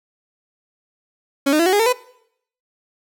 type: tone with pitch steps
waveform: 30% pulse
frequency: 277.2 / 305.8 / 337.4 / 372.2 / 410.6 / 452.9 / 499.7 Hz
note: C#4 / D#4 / E4 / F#4 / G#4 / A#4 / B4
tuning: 0 / -30 / +40 / +10 / -20 / -50 / +20 cents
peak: -11 dBFS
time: 1.46-1.929 s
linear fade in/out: 10 ms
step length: 67 ms
effects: noise-tail reverb RT60 0.7 s tail -21 dB re dry